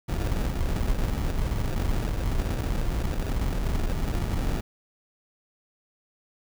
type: noise with sample-and-hold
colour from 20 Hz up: brown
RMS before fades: -26 dBFS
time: 0.08-4.61 s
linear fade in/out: 10 ms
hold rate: 1050 Hz
effects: none